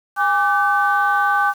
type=tone cluster; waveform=sine; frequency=814 / 1170 / 1527 Hz; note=G#5 / D6 / G6; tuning=-35 / -7 / -46 cents; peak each=-18 dBFS; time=0.16-1.54 s; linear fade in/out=50 ms; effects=tanh soft clip ceiling -6 dBFS + 7-bit